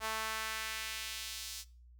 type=tone with high-pass filter sweep; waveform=sawtooth; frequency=220 Hz; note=A3; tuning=in tune; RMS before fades=-40 dBFS; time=0-1.65 s; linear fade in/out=50 ms; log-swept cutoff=900 to 5000 Hz; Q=1.1; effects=noise-tail reverb RT60 0.4 s tail -21 dB re dry + added 60 Hz sine -55 dBFS peak until 1.99 s